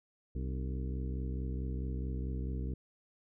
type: harmonic tone with a mistuned harmonic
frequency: 64.6 Hz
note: C2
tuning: 21 cents flat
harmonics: 1 / 2 / 3 / 4 / 5 / 6 / 7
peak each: -35 / -41 / -45 / -47 / -49 / -51 / -52 dBFS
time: 0.35-2.74 s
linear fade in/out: 5 ms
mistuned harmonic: 5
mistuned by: -83 cents
effects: none